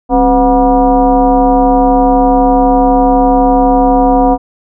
sine tone with frequency modulation, 500 Hz, B4, 21 cents sharp, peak -5 dBFS, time 0.09-4.38 s, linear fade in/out 50 ms, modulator 232 Hz, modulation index 1.7, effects none

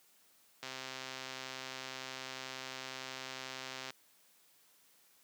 click train, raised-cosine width 0.2 ms, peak -25 dBFS, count 430, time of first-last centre 0.63-3.905 s, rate 131 Hz, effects white hiss -67 dBFS RMS until 5.23 s + high-pass 150 Hz 12 dB/octave

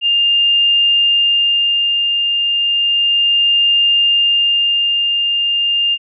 sine tone with tremolo, 2807 Hz, F7, 8 cents sharp, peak -9 dBFS, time 0.01-5.98 s, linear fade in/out 50 ms, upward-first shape sine, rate 0.33 Hz, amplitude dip 35%, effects none

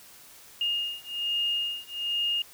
sine beating tone pair, 2838 / 2839.2 Hz, F7 / F7, +27 / +28 cents, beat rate 1.2 Hz, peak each -30 dBFS, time 0.61-2.42 s, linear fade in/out 2 ms, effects white hiss -51 dBFS RMS until 2.53 s

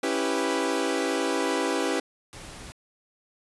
sawtooth chord, C# half-diminished seventh, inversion none, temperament equal, 277.2 / 329.6 / 392 / 493.9 Hz, C#4 / E4 / G4 / B4, 0 / 0 / 0 / 0 cents, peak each -26 / -26 / -26 / -26 dBFS, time 0.03-2 s, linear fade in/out 5 ms
pink noise, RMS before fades -42 dBFS, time 2.33-2.72 s, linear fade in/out 0 ms
effects resampled to 24000 Hz

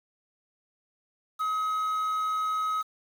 triangle tone with quantisation, 1272 Hz, D#6, 38 cents sharp, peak -24 dBFS, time 1.39-2.83 s, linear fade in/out 20 ms, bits 8, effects none

